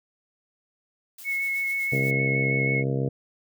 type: noise with tremolo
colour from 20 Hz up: blue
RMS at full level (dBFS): -42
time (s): 1.18-2.11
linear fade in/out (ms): 5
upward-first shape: sine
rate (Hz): 8.1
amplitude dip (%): 50
type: tone with vibrato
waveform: sine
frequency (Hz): 2192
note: C#7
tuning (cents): -20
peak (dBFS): -24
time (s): 1.24-2.84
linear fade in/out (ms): 50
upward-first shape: square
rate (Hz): 6.3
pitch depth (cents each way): 10
type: harmonic tone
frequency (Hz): 67.4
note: C#2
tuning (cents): -48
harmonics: 2 / 3 / 4 / 5 / 6 / 7 / 8 / 9 / 10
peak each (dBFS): -25 / -34 / -32 / -38 / -34 / -31 / -43 / -41 / -42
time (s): 1.92-3.09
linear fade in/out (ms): 5
effects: none